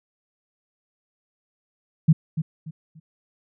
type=tone with echo; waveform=sine; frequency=158.1 Hz; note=D#3; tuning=28 cents sharp; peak=-10 dBFS; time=2.08-2.13 s; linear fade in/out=10 ms; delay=290 ms; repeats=3; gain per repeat=-11 dB; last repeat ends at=3 s; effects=none